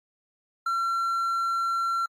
triangle tone, 1360 Hz, F6, 46 cents flat, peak -22 dBFS, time 0.66-2.06 s, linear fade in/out 5 ms, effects AAC 64 kbps

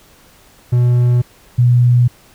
triangle / sine tone pair in turn, 122.3 / 122.3 Hz, B2 / B2, -16 / -16 cents, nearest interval unison, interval 0 cents, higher neither, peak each -7 / -7 dBFS, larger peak neither, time 0.72-1.22 / 1.58-2.08 s, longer neither, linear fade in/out 10 ms, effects pink hiss -47 dBFS RMS until 2.34 s

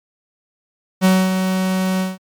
45% pulse tone with ADSR envelope, 187.3 Hz, F#3, 21 cents sharp, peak -9 dBFS, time 1.01-2.18 s, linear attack 38 ms, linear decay 250 ms, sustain -7 dB, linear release 180 ms, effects MP3 96 kbps

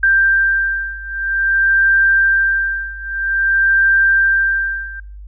sine beating tone pair, 1578 / 1578.51 Hz, G6 / G6, +11 / +12 cents, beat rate 0.51 Hz, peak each -14 / -16 dBFS, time 0.03-5 s, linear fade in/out 5 ms, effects noise-tail reverb RT60 0.4 s tail -23 dB re dry + added 50 Hz sine -31 dBFS peak until 5.27 s

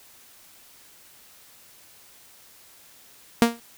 sawtooth tone with exponential decay, 233.6 Hz, A#3, 4 cents sharp, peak -7 dBFS, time 3.42-3.6 s, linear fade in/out 0 ms, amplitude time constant 37 ms, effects white hiss -52 dBFS RMS until 3.77 s

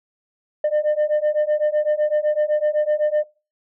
sine beating tone pair, 599 / 606.9 Hz, D5 / D#5, +34 / -43 cents, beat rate 7.9 Hz, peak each -18 dBFS, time 0.64-3.24 s, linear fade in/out 5 ms, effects noise-tail reverb RT60 0.3 s tail -18 dB re dry + tanh soft clip ceiling -14 dBFS

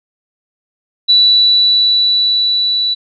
sine tone with level ramp, 3951 Hz, B7, in tune, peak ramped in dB -5 to -12 dBFS, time 1.08-2.95 s, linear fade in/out 20 ms, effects none

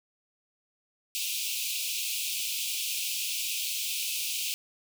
pink high-pass noise, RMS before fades -32 dBFS, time 1.15-4.54 s, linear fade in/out 0 ms, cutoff 2400 Hz, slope 96 dB/octave, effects none

